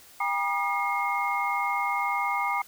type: tone cluster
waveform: sine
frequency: 799 / 961 / 1213 / 2144 Hz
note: G5 / B5 / D#6 / C7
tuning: +33 / -48 / -44 / +42 cents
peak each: -30 dBFS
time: 0.2-2.62 s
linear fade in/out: 5 ms
effects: white hiss -52 dBFS RMS until 2.67 s